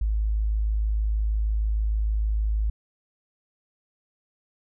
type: tone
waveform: sine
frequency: 53.2 Hz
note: G#1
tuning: 42 cents sharp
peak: -21 dBFS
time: 0.01-2.7 s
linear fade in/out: 5 ms
effects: none